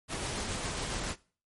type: noise with tremolo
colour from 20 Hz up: pink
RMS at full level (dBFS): -34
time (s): 0.08-1.16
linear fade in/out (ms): 50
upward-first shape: sine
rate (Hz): 7.2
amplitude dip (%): 25
effects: noise-tail reverb RT60 0.4 s tail -21 dB re dry + MP3 48 kbps